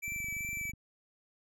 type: tone with vibrato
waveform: square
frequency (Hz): 2320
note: D7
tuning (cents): -22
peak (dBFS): -36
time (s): 0.02-0.72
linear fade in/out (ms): 20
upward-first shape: sine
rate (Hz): 2.6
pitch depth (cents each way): 13
type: click train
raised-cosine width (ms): 5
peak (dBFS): -36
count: 17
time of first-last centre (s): 0.08-0.736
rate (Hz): 24.4
effects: none